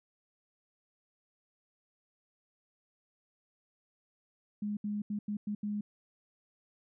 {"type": "tone bursts at uneven times", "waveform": "sine", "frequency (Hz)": 207.7, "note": "G#3", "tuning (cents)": 0, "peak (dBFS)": -32, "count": 6, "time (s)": [[4.62, 4.77], [4.84, 5.02], [5.1, 5.19], [5.28, 5.37], [5.47, 5.55], [5.63, 5.81]], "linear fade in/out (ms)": 5, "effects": []}